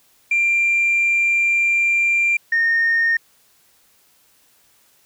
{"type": "tone pair in turn", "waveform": "sine", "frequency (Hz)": [2376, 1837.1], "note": ["D7", "A#6"], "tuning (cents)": [20, -26], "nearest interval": "major third", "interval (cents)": 446, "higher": "first", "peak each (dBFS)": -13, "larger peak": "neither", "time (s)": [[0.31, 2.37], [2.52, 3.17]], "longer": "first", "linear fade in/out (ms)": 5, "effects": ["tanh soft clip ceiling -11 dBFS", "white hiss -57 dBFS RMS until 5.05 s"]}